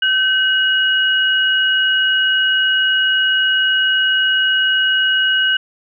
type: tone pair together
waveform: sine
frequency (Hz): 1536.2 / 2900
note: G6 / F#7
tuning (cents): -35 / -35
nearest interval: major seventh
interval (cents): 1100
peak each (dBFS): -15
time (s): 0.02-5.57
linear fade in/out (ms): 5
effects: none